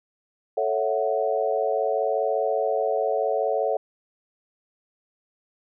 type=chord; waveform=sine; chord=F# minor seventh; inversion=first; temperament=equal; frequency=440 / 554.4 / 659.3 / 740 Hz; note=A4 / C#5 / E5 / F#5; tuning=0 / 0 / 0 / 0 cents; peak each=-26 / -26 / -27 / -28 dBFS; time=0.57-3.77 s; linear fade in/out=5 ms; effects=none